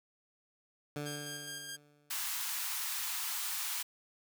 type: tone with exponential decay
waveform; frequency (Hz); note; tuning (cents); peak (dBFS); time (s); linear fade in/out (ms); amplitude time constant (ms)
15% pulse; 146.83; D3; 0; -30; 0.96-2.34; 2; 300
type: tone with tremolo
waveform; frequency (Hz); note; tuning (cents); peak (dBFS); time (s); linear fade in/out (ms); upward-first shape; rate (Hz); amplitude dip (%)
10% pulse; 1609; G6; +45; -32; 1.05-1.77; 20; square; 4.7; 30
type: high-pass noise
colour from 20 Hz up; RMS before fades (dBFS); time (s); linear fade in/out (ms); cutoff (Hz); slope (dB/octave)
white; -37; 2.1-3.83; 10; 820; 48
effects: none